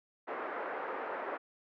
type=band-pass noise; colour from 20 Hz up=pink; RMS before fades=-39 dBFS; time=0.27-1.38 s; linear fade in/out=20 ms; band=380 to 1700 Hz; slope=24 dB/octave; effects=none